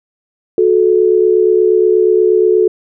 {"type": "tone pair together", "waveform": "sine", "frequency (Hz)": [365.6, 434], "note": ["F#4", "A4"], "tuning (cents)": [-21, -24], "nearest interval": "minor third", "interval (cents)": 297, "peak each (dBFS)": -10, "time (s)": [0.58, 2.68], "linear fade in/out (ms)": 2, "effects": []}